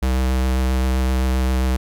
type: tone with vibrato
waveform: square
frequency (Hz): 64.3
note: C2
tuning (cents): -30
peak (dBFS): -17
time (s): 0.02-1.77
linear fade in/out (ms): 10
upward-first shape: sine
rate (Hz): 7.5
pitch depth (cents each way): 13
effects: none